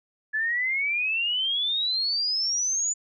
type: exponential sweep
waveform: sine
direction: up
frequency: 1709 to 7040 Hz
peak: -23 dBFS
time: 0.33-2.94 s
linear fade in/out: 20 ms
effects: none